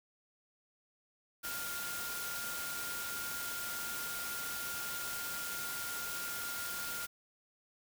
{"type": "tone in noise", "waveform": "sine", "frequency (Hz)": 1407, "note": "F6", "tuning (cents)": 12, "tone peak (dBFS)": -42, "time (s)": [1.43, 7.07], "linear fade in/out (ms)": 20, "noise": "white", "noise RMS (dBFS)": -41, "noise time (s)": [1.43, 7.07], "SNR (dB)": -4, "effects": []}